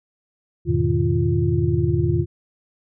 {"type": "tone cluster", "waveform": "sine", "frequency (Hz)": [84.5, 104.6, 123.9, 154.9, 347.1], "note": ["E2", "G#2", "B2", "D#3", "F4"], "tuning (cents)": [43, 13, 6, -7, -11], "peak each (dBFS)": -23, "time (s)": [0.65, 2.26], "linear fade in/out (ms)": 50, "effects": []}